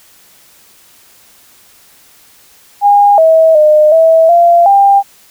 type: tone with pitch steps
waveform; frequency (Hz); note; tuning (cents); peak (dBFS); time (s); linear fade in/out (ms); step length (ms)
sine; 814 / 645 / 609 / 650 / 688 / 796; G#5 / E5 / D#5 / E5 / F5 / G5; -35 / -38 / -37 / -24 / -26 / +26; -3; 2.81-5.03; 50; 370
effects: white hiss -44 dBFS RMS until 5.3 s